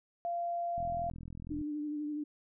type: tone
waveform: sine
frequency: 690 Hz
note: F5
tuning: 21 cents flat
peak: -32 dBFS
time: 0.25-1.1 s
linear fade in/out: 0 ms
type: click train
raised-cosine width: 5 ms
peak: -33 dBFS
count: 36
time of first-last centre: 0.78-1.613 s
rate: 42 Hz
type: tone with vibrato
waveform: sine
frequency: 297.9 Hz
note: D4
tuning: 25 cents sharp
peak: -34 dBFS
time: 1.5-2.24 s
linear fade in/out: 10 ms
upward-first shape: sine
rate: 12 Hz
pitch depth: 27 cents each way
effects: none